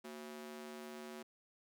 sawtooth ring-modulated tone, 300.2 Hz, D4, 38 cents sharp, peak -40 dBFS, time 0.04-1.23 s, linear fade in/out 10 ms, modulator 71.6 Hz, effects none

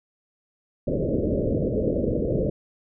white low-pass noise, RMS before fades -24 dBFS, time 0.87-2.5 s, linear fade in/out 5 ms, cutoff 590 Hz, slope 96 dB/octave, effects none

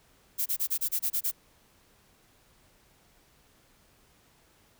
violet noise bursts, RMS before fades -28 dBFS, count 9, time 0.38-1.316 s, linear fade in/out 20 ms, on 80 ms, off 27 ms, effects pink hiss -63 dBFS RMS until 4.79 s

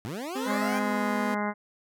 20% pulse linear sweep, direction up, 94.8 to 812 Hz, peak -28 dBFS, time 0.05-0.79 s, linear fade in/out 0 ms
35% pulse tone with pitch glide, 261.6 to 246.9 Hz, C4 to B3, 0 to 0 cents, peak -29 dBFS, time 0.35-1.35 s, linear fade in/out 10 ms, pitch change -100 cents, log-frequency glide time 0.55-1.18 s
harmonic tone, 207.7 Hz, G#3, in tune, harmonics 1 / 2 / 3 / 4 / 5 / 6 / 7 / 8 / 9 / 10, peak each -30 / -37 / -35 / -34 / -35 / -40 / -38 / -43 / -43 / -39 dBFS, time 0.45-1.54 s, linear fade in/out 50 ms
effects none

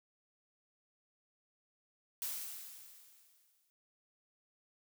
blue noise with exponential decay, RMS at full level -38 dBFS, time 2.22-3.7 s, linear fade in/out 0 ms, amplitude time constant 320 ms, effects none

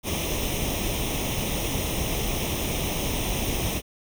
pink noise with comb filter, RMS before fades -27 dBFS, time 0.03-3.82 s, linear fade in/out 50 ms, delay 0.33 ms, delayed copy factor +0.75, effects none

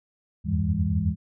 sine tone cluster, 80.2 / 88 / 99 / 163.6 / 202.1 Hz, E2 / F2 / G2 / E3 / G#3, -47 / +14 / +18 / -13 / -47 cents, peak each -28 dBFS, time 0.44-1.16 s, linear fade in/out 50 ms, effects none

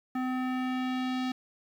square tone with low-pass filter sweep, 255.7 Hz, C4, 40 cents flat, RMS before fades -31 dBFS, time 0.15-1.32 s, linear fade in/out 5 ms, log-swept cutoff 1600 to 4200 Hz, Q 1.4, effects 9-bit

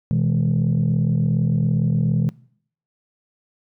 sine chord, E major, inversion second, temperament equal with one note detuned, 123.47 / 160.86 / 207.7 Hz, B2 / E3 / G#3, 0 / -42 / 0 cents, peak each -19 / -18 / -22 dBFS, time 0.11-2.29 s, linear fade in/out 0 ms, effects noise-tail reverb RT60 0.6 s tail -22 dB re dry + tanh soft clip ceiling -12 dBFS

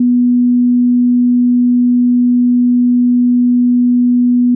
sine tone, 245 Hz, B3, 14 cents flat, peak -7 dBFS, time 0-4.55 s, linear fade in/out 5 ms, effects none

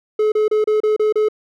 triangle tone bursts, 428.1 Hz, A4, 47 cents flat, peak -11 dBFS, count 7, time 0.19-1.286 s, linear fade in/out 5 ms, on 130 ms, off 31 ms, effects none

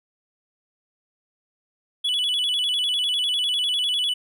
triangle tone with vibrato, 3173 Hz, G7, 20 cents sharp, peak -19 dBFS, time 2.04-4.14 s, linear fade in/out 10 ms, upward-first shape square, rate 10 Hz, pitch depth 110 cents each way, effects none

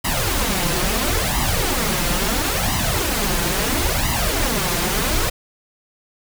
pink noise with flanger, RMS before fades -20 dBFS, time 0.04-5.3 s, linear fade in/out 10 ms, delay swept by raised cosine 1 to 5.8 ms, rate 0.74 Hz, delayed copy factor +0.75, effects none

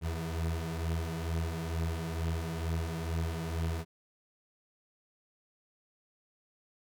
30% pulse beating tone pair, 80.6 / 82.8 Hz, E2 / E2, -38 / +8 cents, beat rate 2.2 Hz, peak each -34 / -31 dBFS, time 0.01-3.85 s, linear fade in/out 50 ms, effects none

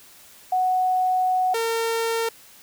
sine / sawtooth tone pair in turn, 740 / 456.4 Hz, F#5 / A#4, 0 / -37 cents, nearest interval minor sixth, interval 837 cents, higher first, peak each -18 dBFS, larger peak neither, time 0.52-1.54 / 1.54-2.29 s, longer first, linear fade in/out 5 ms, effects white hiss -49 dBFS RMS until 2.62 s

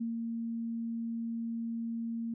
sine tone with ADSR envelope, 230 Hz, A#3, 23 cents flat, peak -31 dBFS, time 0-2.34 s, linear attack 14 ms, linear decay 140 ms, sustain -2 dB, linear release 4 ms, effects none

